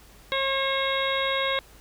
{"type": "harmonic tone with a mistuned harmonic", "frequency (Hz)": 540, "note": "C#5", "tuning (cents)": -45, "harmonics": [1, 2, 3, 4, 5, 6, 7], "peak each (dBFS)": [-28, -30, -32, -30, -38, -33, -31], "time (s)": [0.32, 1.59], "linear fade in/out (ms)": 0, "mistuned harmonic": 6, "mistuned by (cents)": 45, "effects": ["added 50 Hz sine -53 dBFS peak until 1.8 s", "pink hiss -53 dBFS RMS until 1.8 s"]}